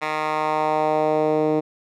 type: tone with band-pass filter sweep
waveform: 10% pulse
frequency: 154.3 Hz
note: D#3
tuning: 14 cents flat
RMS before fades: -21 dBFS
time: 0.01-1.61 s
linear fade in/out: 20 ms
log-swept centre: 1600 to 370 Hz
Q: 1.6
effects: none